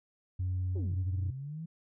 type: tone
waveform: sine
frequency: 91.8 Hz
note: F#2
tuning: 13 cents flat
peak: -28 dBFS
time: 0.39-1.31 s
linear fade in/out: 10 ms
type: exponential two-way sweep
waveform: sine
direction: down then up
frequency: 422.2 to 98 to 167.6 Hz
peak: -37 dBFS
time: 0.75-1.66 s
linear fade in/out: 10 ms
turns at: 0.98 s
effects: tanh soft clip ceiling -27 dBFS